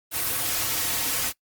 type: noise with comb filter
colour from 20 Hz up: white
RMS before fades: -26 dBFS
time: 0.11-1.33 s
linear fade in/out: 50 ms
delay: 5 ms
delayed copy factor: -0.85
effects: noise-tail reverb RT60 0.1 s tail -21 dB re dry + Opus 32 kbps